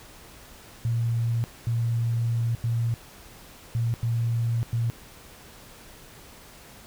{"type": "tone bursts at uneven times", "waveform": "sine", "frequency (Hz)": 116.5, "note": "A#2", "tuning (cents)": -1, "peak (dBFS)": -22, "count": 6, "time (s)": [[0.85, 1.44], [1.67, 2.55], [2.64, 2.94], [3.75, 3.94], [4.03, 4.63], [4.73, 4.9]], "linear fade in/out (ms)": 0, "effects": ["pink hiss -48 dBFS RMS until 6.86 s"]}